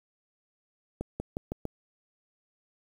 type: accelerating click train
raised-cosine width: 2 ms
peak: -19 dBFS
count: 5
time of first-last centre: 1.01-1.654 s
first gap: 190 ms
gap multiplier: 0.89
effects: 8-bit